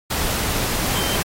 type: tone in noise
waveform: sine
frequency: 3120 Hz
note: G7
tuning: 9 cents flat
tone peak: -28 dBFS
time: 0.95-1.16 s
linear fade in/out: 10 ms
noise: pink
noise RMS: -22 dBFS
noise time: 0.1-1.23 s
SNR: -9 dB
effects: AAC 48 kbps